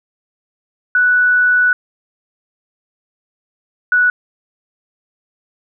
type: tone pair in turn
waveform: sine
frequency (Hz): 1480 / 1474.2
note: F#6 / F#6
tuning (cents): 0 / -7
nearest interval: unison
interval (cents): 7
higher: first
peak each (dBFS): -9 / -9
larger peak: neither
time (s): 0.95-1.73 / 3.92-4.1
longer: first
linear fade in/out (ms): 2
effects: none